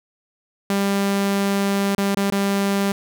sawtooth tone with dropouts, 198.5 Hz, G3, 22 cents sharp, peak -14 dBFS, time 0.7-2.92 s, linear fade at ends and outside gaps 2 ms, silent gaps 1.949-1.981 / 2.148-2.17 / 2.301-2.322 s, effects none

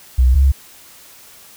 sine tone pair in turn, 63.1 / 67.9 Hz, B1 / C#2, +38 / -35 cents, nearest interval minor second, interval 127 cents, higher second, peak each -8 dBFS, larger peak neither, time 0.18-0.35 / 0.35-0.52 s, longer neither, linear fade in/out 10 ms, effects white hiss -43 dBFS RMS until 1.56 s

